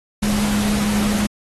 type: tone in noise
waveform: sine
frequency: 207.7 Hz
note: G#3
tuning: in tune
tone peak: -17 dBFS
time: 0.22-1.27 s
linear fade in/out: 10 ms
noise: pink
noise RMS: -25 dBFS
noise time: 0.22-1.27 s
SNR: +5 dB
effects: AAC 32 kbps